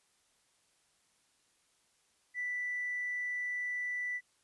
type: tone with tanh clipping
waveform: triangle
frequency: 1975.5 Hz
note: B6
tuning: in tune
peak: -33 dBFS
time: 2.34-4.21 s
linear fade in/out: 50 ms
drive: 1 dB
effects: white hiss -72 dBFS RMS until 4.43 s + resampled to 24000 Hz